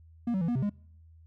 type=tone with pitch steps; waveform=triangle; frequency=237 / 189.4 / 166.7 / 240.5 / 131.3 / 205.2 Hz; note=A#3 / F#3 / E3 / B3 / C3 / G#3; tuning=+29 / +41 / +20 / -46 / +6 / -21 cents; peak=-24 dBFS; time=0.27-0.696 s; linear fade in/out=5 ms; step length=71 ms; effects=noise-tail reverb RT60 0.7 s tail -26 dB re dry + added 81 Hz sine -52 dBFS peak until 1.26 s